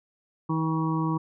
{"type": "harmonic tone with a mistuned harmonic", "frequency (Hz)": 160, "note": "D#3", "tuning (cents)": 49, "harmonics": [1, 2, 3, 5, 6, 7], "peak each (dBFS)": [-26, -28, -42, -43, -33, -34], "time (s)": [0.49, 1.18], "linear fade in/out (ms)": 10, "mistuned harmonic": 3, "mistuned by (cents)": 18, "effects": []}